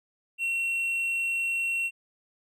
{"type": "tone", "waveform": "triangle", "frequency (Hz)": 2725, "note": "F7", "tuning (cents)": -43, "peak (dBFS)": -24, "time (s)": [0.38, 1.91], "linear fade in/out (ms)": 50, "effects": []}